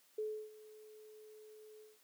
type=tone with ADSR envelope; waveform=sine; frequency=430 Hz; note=A4; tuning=40 cents flat; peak=-35 dBFS; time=0.18-1.99 s; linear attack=6 ms; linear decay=310 ms; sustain=-19 dB; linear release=180 ms; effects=white hiss -69 dBFS RMS until 2.03 s + high-pass 200 Hz 12 dB/octave